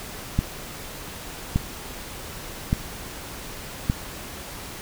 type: click train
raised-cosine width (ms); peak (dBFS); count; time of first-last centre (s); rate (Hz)
5; -7; 4; 0.39-3.899; 0.855
effects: pink hiss -37 dBFS RMS until 4.81 s